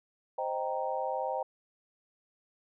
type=chord; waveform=sine; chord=C minor seventh; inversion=none; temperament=equal; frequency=523.3 / 622.3 / 784 / 932.3 Hz; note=C5 / Eb5 / G5 / Bb5; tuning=0 / 0 / 0 / 0 cents; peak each=-35 / -37 / -35 / -37 dBFS; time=0.38-1.43 s; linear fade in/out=5 ms; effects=none